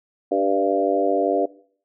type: harmonic tone with a mistuned harmonic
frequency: 98 Hz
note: G2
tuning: in tune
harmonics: 3 / 4 / 5 / 6 / 7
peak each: -24 / -24 / -24 / -24 / -24 dBFS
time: 0.31-1.46 s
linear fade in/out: 10 ms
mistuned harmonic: 6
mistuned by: +15 cents
effects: noise-tail reverb RT60 0.5 s tail -18 dB re dry